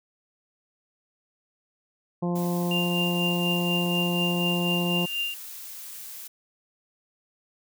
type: harmonic tone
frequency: 174.8 Hz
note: F3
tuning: 2 cents sharp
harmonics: 1 / 2 / 3 / 4 / 5 / 6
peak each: -25 / -31 / -35 / -37 / -39 / -41 dBFS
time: 2.22-5.06 s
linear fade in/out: 10 ms
type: noise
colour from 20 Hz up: blue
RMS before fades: -40 dBFS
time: 2.35-6.28 s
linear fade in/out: 10 ms
type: tone with tremolo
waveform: sine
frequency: 2794 Hz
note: F7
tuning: in tune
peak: -24 dBFS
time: 2.71-5.34 s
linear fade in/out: 2 ms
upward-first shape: triangle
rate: 4.1 Hz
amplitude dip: 65%
effects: none